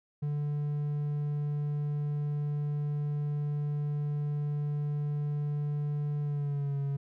triangle tone with pitch glide, 146.83 to 139.8 Hz, D3 to C#3, 0 to +15 cents, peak -27 dBFS, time 0.22-6.97 s, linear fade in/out 10 ms, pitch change -85 cents, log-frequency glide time 6.21-6.78 s, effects none

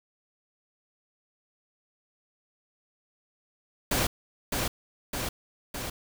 pink noise with echo, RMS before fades -26 dBFS, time 3.91-4.07 s, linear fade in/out 5 ms, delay 610 ms, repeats 3, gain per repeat -3 dB, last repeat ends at 5.9 s, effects none

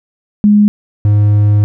sine / triangle tone pair in turn, 207.7 / 103.85 Hz, G#3 / G#2, 0 / 0 cents, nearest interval octave, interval 1200 cents, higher first, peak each -4 dBFS, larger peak neither, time 0.44-0.68 / 1.05-1.64 s, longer second, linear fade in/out 0 ms, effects none

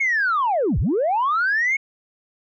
sine linear two-way sweep, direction down then up, 2217 to 41.73 to 2217 Hz, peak -16 dBFS, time 0-1.77 s, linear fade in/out 10 ms, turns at 0.79 s, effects tanh soft clip ceiling -14 dBFS

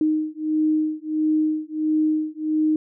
sine beating tone pair, 309.1 / 310.6 Hz, D#4 / D#4, -11 / -3 cents, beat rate 1.5 Hz, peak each -22 dBFS, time 0.01-2.76 s, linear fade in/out 2 ms, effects none

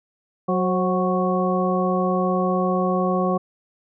harmonic tone with a mistuned harmonic, 184.5 Hz, F#3, 5 cents flat, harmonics 1 / 2 / 3 / 4 / 6, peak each -22 / -25 / -25 / -27 / -26 dBFS, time 0.48-3.38 s, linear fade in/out 10 ms, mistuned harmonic 3, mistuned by -49 cents, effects none

